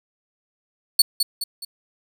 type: tone with echo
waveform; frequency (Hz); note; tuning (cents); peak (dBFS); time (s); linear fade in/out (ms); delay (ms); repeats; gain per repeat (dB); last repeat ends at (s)
sawtooth; 4435; C#8; 0; -7; 0.99-1.02; 5; 210; 3; -7; 1.65
effects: none